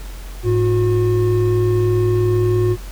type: tone pair together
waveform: triangle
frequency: 107.1 / 360.9 Hz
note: A2 / F#4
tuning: -46 / -43 cents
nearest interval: octave + major sixth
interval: 2103 cents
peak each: -14 dBFS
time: 0.43-2.77 s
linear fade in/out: 50 ms
effects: added 45 Hz sine -29 dBFS peak until 2.91 s + pink hiss -40 dBFS RMS until 2.91 s